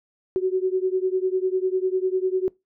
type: beating tone pair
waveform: sine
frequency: 370 / 380 Hz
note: F#4 / F#4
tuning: 0 / +46 cents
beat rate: 10 Hz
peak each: -22 / -24 dBFS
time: 0.36-2.48 s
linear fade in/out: 0 ms
effects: noise-tail reverb RT60 0.2 s tail -23 dB re dry